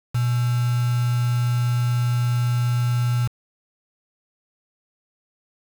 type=tone with quantisation; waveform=sine; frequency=121.5 Hz; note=B2; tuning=28 cents flat; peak=-18 dBFS; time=0.14-3.28 s; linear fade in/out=10 ms; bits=5; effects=none